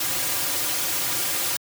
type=noise with comb filter; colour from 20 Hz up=white; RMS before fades=-25 dBFS; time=0-1.57 s; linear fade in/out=5 ms; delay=4.6 ms; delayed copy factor=-0.95; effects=high-pass 100 Hz 12 dB/octave